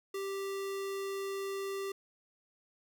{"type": "tone", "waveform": "square", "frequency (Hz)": 392, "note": "G4", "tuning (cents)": 0, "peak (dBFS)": -36, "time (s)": [0.14, 1.92], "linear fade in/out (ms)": 5, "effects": []}